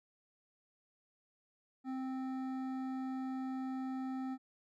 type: tone with hard clipping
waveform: sine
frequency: 261.6 Hz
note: C4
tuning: in tune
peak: -39 dBFS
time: 1.84-4.38 s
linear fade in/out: 50 ms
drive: 11 dB
effects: none